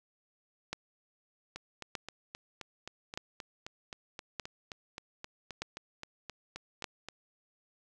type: two click trains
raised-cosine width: 0.2 ms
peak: -24 / -18 dBFS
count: 22 / 6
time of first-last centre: 1.56-7.086 / 0.73-6.842 s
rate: 3.8 / 0.818 Hz
effects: none